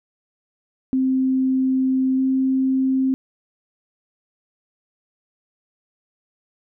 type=tone pair in turn; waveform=sine; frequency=261.6 / 263.6 Hz; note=C4 / C4; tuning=0 / +13 cents; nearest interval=unison; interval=13 cents; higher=second; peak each=-16 dBFS; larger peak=neither; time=0.93-2.18 / 2.18-3.14 s; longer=first; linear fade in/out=0 ms; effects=none